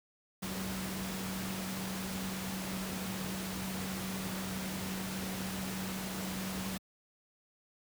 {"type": "tone in noise", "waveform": "sine", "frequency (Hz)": 189.2, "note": "F#3", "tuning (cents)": 39, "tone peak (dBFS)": -38, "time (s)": [0.42, 6.78], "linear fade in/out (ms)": 10, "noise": "pink", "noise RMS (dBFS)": -40, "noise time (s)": [0.42, 6.78], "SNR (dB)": -1, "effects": ["high-pass 80 Hz 12 dB/octave"]}